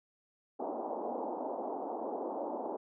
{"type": "band-pass noise", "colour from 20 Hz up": "white", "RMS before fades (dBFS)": -38, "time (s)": [0.59, 2.77], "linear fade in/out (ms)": 10, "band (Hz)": [240, 900], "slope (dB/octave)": 48, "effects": []}